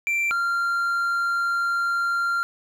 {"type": "tone pair in turn", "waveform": "triangle", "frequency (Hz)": [2352, 1386], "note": ["D7", "F6"], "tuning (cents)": [2, -14], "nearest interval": "major sixth", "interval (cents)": 916, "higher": "first", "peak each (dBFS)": -19, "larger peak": "neither", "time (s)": [[0.07, 0.31], [0.31, 2.43]], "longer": "second", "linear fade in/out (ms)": 0, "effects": []}